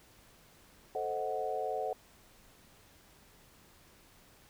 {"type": "chord", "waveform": "sine", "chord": "A diminished seventh", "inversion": "none", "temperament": "equal", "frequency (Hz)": [440, 523.3, 622.3, 740], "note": ["A4", "C5", "Eb5", "Gb5"], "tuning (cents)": [0, 0, 0, 0], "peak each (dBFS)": [-38, -39, -40, -36], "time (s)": [0.95, 1.93], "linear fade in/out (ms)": 2, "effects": ["pink hiss -61 dBFS RMS until 4.49 s"]}